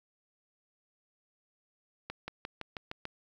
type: accelerating click train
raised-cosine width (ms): 0.3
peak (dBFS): -22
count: 7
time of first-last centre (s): 2.1-3.054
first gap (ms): 180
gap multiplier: 0.95
effects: 10-bit